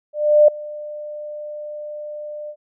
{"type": "tone with ADSR envelope", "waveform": "sine", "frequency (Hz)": 598, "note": "D5", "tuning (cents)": 31, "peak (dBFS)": -6, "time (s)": [0.13, 2.56], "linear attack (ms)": 350, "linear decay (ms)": 5, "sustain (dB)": -22, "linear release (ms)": 67, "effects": []}